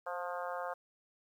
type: harmonic tone with a mistuned harmonic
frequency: 177.4 Hz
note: F3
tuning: 27 cents sharp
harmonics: 3 / 4 / 5 / 6 / 7 / 8 / 9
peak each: -41 / -42 / -45 / -45 / -45 / -48 / -50 dBFS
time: 0.06-0.74 s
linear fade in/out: 10 ms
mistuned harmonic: 3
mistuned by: -16 cents
effects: 11-bit